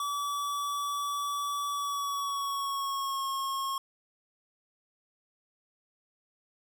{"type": "tone with pitch glide", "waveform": "square", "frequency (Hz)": [1148, 1084.8], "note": ["D6", "C#6"], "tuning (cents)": [-40, -38], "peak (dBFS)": -31, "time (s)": [0, 3.78], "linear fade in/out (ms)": 2, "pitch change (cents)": -98, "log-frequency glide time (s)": [1.69, 3.26], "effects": []}